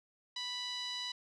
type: tone with low-pass filter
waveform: 5% pulse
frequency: 987.8 Hz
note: B5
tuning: in tune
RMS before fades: -40 dBFS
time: 0.36-1.12 s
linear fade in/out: 5 ms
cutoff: 4000 Hz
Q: 3.2
effects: none